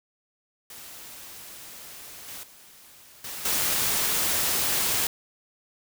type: noise with level steps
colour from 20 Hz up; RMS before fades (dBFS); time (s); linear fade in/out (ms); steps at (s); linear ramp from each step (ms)
white; -43 / -39 / -51 / -36 / -25; 0.7-5.07; 2; 2.28 / 2.43 / 3.24 / 3.45; 5
effects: none